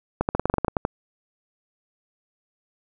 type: clicks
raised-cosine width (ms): 1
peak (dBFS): -7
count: 12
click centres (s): 0.21 / 0.289 / 0.35 / 0.396 / 0.456 / 0.499 / 0.54 / 0.583 / 0.647 / 0.682 / 0.768 / 0.851
effects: none